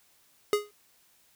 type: tone with exponential decay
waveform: square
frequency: 415.3 Hz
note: G#4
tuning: in tune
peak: -19 dBFS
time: 0.53-0.71 s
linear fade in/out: 1 ms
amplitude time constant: 37 ms
effects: white hiss -64 dBFS RMS until 1.35 s